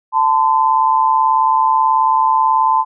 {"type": "tone pair together", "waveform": "sine", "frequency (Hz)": [885, 1023.4], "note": ["A5", "C6"], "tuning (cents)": [10, -39], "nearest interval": "minor third", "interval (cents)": 251, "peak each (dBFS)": [-13, -13], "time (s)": [0.12, 2.85], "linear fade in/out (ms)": 50, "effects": []}